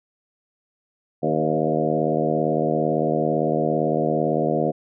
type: harmonic tone with a mistuned harmonic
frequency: 77.78 Hz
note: D#2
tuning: in tune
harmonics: 2 / 3 / 4 / 5 / 6 / 7 / 8 / 9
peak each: -27 / -27 / -27 / -27 / -27 / -27 / -27 / -27 dBFS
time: 1.22-4.72 s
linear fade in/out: 20 ms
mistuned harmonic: 6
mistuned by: +27 cents
effects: none